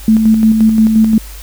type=tone with tremolo; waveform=sine; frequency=220 Hz; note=A3; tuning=in tune; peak=-4 dBFS; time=0.08-1.18 s; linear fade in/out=2 ms; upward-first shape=square; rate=5.7 Hz; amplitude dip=40%; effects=added 50 Hz sine -28 dBFS peak until 1.42 s + white hiss -35 dBFS RMS until 1.42 s